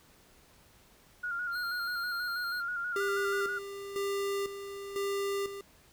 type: tone with vibrato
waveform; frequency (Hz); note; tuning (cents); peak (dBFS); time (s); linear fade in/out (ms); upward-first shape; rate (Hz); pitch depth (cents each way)
sine; 1422; F6; +31; -32; 1.23-3.59; 10; square; 6.2; 37
type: tone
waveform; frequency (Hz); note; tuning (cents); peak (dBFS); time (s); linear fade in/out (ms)
45% pulse; 4203; C8; +7; -40; 1.51-2.63; 50
type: tone with tremolo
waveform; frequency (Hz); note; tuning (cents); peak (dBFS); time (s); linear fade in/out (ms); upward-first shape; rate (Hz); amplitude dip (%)
square; 398; G4; +26; -31; 2.96-5.61; 2; square; 1; 65
effects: pink hiss -61 dBFS RMS until 5.92 s